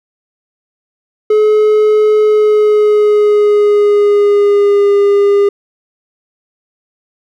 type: tone with pitch glide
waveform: triangle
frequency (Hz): 426.6 to 404.1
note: G#4 to G#4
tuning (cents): +46 to -47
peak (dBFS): -4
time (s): 1.3-5.49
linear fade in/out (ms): 5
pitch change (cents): -93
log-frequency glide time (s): 2.22-4.93
effects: none